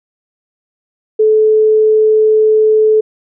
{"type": "tone", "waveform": "sine", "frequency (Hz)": 433.2, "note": "A4", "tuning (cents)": -27, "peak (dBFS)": -6, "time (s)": [1.19, 3.01], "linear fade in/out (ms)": 10, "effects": []}